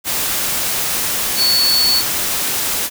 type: tone in noise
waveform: sine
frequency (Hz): 4437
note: C#8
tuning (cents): +1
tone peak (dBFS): -12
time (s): 1.36-2.03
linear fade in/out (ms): 50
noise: white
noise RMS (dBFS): -19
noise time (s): 0.04-2.9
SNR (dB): +4
effects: none